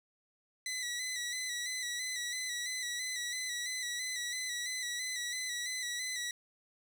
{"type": "tone with vibrato", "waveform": "15% pulse", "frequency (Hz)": 1975.5, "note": "B6", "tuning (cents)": 0, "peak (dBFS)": -29, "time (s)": [0.66, 6.31], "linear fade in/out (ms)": 2, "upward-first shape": "square", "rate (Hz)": 3, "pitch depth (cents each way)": 39, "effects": []}